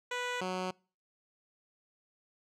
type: tone pair in turn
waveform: 10% pulse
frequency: 492.6 / 184.52 Hz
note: B4 / F#3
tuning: -5 / -4 cents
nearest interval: octave + perfect fourth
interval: 1699 cents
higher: first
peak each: -25 dBFS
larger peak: neither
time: 0.11-0.41 / 0.41-0.71 s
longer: neither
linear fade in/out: 5 ms
effects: noise-tail reverb RT60 0.4 s tail -26 dB re dry + low-pass 6000 Hz 12 dB/octave